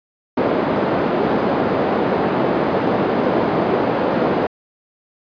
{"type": "band-pass noise", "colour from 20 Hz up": "white", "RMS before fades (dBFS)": -18, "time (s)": [0.37, 4.47], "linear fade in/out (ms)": 5, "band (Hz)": [190, 580], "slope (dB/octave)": 12, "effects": ["resampled to 11025 Hz"]}